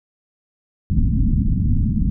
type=low-pass noise; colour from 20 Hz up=pink; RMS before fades=-17 dBFS; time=0.9-2.1 s; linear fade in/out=0 ms; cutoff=250 Hz; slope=48 dB/octave; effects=none